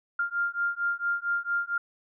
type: beating tone pair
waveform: sine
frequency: 1396.9 / 1401.3 Hz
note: F6 / F6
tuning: 0 / +5 cents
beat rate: 4.4 Hz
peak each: -29 dBFS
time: 0.19-1.78 s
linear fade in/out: 5 ms
effects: none